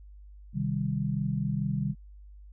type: chord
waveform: sine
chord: C minor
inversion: none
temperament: equal with one note detuned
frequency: 130.81 / 155.56 / 197.82 Hz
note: C3 / Eb3 / G3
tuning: 0 / 0 / +16 cents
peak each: -31 dBFS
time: 0.53-1.95 s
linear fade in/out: 50 ms
effects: added 50 Hz sine -46 dBFS peak until 2.52 s